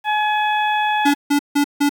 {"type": "harmonic tone", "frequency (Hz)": 847, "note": "G#5", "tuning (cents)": 34, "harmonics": [1, 2, 3, 4], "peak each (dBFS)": [-17, -23, -27, -29], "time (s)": [0.04, 1.15], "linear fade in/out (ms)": 50}
{"type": "tone bursts", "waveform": "square", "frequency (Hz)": 287.6, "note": "D4", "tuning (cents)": -36, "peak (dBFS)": -14, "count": 4, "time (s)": [1.05, 1.894], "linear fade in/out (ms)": 10, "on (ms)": 91, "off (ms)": 160}
{"effects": ["8-bit"]}